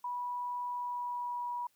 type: tone with pitch glide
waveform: sine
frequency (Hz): 979 to 969.4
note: B5 to B5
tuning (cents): -15 to -32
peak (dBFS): -34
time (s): 0.04-1.67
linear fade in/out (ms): 5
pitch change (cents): -17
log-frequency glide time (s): 0.66-1.48
effects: white hiss -72 dBFS RMS until 1.75 s + high-pass 80 Hz 12 dB/octave